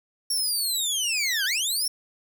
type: linear two-way sweep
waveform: 20% pulse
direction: down then up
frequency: 5560 to 1480 to 5560 Hz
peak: -18 dBFS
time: 0.3-1.88 s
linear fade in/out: 5 ms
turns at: 1.45 s
effects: none